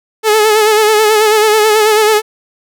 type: tone with vibrato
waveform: sawtooth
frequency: 429.6 Hz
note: A4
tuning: 41 cents flat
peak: -3 dBFS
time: 0.23-2.22 s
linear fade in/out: 50 ms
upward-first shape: sine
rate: 9.2 Hz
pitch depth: 48 cents each way
effects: none